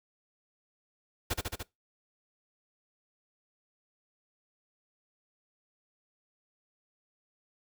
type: noise with echo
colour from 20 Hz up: pink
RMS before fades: -31 dBFS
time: 1.3-1.34 s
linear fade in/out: 10 ms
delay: 73 ms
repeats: 4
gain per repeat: -2 dB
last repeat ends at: 1.632 s
effects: noise-tail reverb RT60 0.2 s tail -22 dB re dry